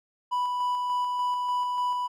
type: tone with tremolo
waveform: triangle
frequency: 987.8 Hz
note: B5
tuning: in tune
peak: -22 dBFS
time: 0.31-2.08 s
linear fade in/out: 20 ms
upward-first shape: square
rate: 3.4 Hz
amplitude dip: 25%
effects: none